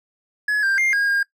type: tone with pitch steps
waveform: triangle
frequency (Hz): 1693 / 1584 / 2112 / 1630 / 1616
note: G#6 / G6 / C7 / G#6 / G#6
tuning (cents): +33 / +18 / +16 / -33 / -48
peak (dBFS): -15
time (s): 0.48-1.23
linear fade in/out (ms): 5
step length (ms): 150
effects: noise-tail reverb RT60 0.1 s tail -20 dB re dry